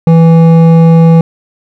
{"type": "tone with hard clipping", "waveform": "sine", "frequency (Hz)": 164.81, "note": "E3", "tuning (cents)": 0, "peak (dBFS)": -3, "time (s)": [0.07, 1.21], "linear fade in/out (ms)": 2, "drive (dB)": 10, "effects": []}